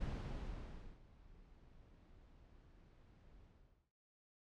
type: noise with ADSR envelope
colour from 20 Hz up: brown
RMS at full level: -41 dBFS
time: 0-3.92 s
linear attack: 18 ms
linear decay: 970 ms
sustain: -22 dB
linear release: 490 ms
effects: low-pass 5000 Hz 12 dB/octave